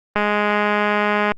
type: click train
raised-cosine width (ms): 0.5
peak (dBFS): -4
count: 242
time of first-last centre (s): 0.16-1.319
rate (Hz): 208
effects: Opus 24 kbps